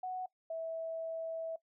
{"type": "tone pair in turn", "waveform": "sine", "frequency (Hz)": [740, 652.6], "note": ["F#5", "E5"], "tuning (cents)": [0, -18], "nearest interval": "major second", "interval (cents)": 218, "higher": "first", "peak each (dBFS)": [-36, -36], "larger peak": "neither", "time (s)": [[0.03, 0.26], [0.5, 1.56]], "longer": "second", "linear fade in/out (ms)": 5, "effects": ["noise-tail reverb RT60 0.1 s tail -20 dB re dry"]}